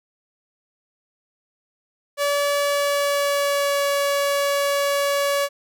sawtooth tone with pitch glide, 573 to 565.8 Hz, D5 to C#5, -43 to +35 cents, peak -15 dBFS, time 2.17-5.49 s, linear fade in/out 50 ms, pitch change -22 cents, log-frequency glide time 2.53-3.85 s, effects none

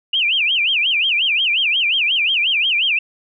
sine tone with vibrato, 2754 Hz, F7, 25 cents flat, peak -14 dBFS, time 0.13-2.99 s, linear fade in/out 5 ms, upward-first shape sine, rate 5.6 Hz, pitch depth 280 cents each way, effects none

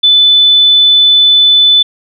sine tone, 3500 Hz, A7, 10 cents flat, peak -3 dBFS, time 0.03-1.83 s, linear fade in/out 10 ms, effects none

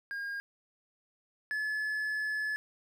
triangle tone pair in turn, 1620 / 1718.4 Hz, G#6 / A6, -43 / -41 cents, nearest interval minor second, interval 102 cents, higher second, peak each -33 / -29 dBFS, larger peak second, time 0.11-0.4 / 1.51-2.56 s, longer second, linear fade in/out 0 ms, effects none

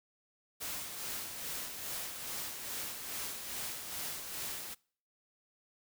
white noise with tremolo, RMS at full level -39 dBFS, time 0.6-4.75 s, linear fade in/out 20 ms, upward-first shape sine, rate 2.4 Hz, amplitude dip 45%, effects noise-tail reverb RT60 0.5 s tail -25 dB re dry

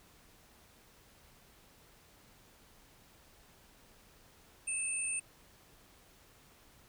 sine tone pair together, 2619 / 8955 Hz, E7 / C#9, -12 / +17 cents, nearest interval octave + major sixth, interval 2129 cents, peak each -39 / -34 dBFS, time 4.67-5.2 s, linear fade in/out 10 ms, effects pink hiss -62 dBFS RMS until 6.88 s

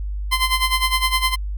15% pulse tone with tremolo, 1035 Hz, C6, 19 cents flat, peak -8 dBFS, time 0.31-1.36 s, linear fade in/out 20 ms, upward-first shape sine, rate 9.8 Hz, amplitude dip 80%, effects added 50 Hz sine -23 dBFS peak until 1.57 s

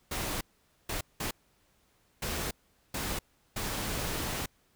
pink noise bursts at uneven times, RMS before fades -34 dBFS, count 6, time 0.11-0.41 / 0.89-1.01 / 1.2-1.31 / 2.22-2.51 / 2.94-3.19 / 3.56-4.46 s, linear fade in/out 5 ms, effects pink hiss -69 dBFS RMS until 4.75 s

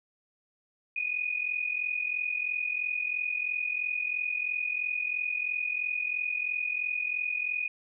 sine tone pair together, 2461 / 2504 Hz, D#7 / D#7, -20 / +10 cents, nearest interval unison, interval 30 cents, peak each -30 / -33 dBFS, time 0.96-7.68 s, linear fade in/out 5 ms, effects none

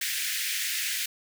pink high-pass noise, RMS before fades -30 dBFS, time 0.01-1.06 s, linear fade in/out 5 ms, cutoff 1700 Hz, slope 48 dB/octave, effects none

